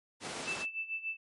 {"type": "high-pass noise", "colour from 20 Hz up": "pink", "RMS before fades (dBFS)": -40, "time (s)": [0.2, 0.66], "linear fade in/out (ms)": 50, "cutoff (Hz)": 230, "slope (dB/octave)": 12}
{"type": "tone with tremolo", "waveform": "sine", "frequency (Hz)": 2644, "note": "E7", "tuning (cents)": 5, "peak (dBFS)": -32, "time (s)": [0.47, 1.17], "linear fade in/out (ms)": 10, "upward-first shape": "sine", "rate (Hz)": 6.9, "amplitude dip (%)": 80}
{"effects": ["low-pass 9000 Hz 12 dB/octave", "MP3 48 kbps"]}